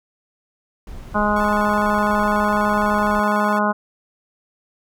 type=noise; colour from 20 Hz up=brown; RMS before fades=-34 dBFS; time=0.87-3.2 s; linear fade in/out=2 ms
type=harmonic tone; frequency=208.6 Hz; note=G#3; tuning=8 cents sharp; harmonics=1 / 2 / 3 / 4 / 5 / 6 / 7; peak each=-21 / -29 / -23 / -24 / -22 / -25 / -25 dBFS; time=1.14-3.73 s; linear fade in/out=20 ms
type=tone with vibrato; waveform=sawtooth; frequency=987.8 Hz; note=B5; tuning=in tune; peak=-29 dBFS; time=1.36-3.59 s; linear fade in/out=5 ms; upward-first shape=square; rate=12 Hz; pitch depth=210 cents each way
effects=none